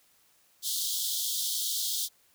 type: high-pass noise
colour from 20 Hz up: pink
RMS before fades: -31 dBFS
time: 0.62-2.09 s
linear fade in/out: 50 ms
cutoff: 3200 Hz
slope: 96 dB/octave
effects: white hiss -65 dBFS RMS until 2.34 s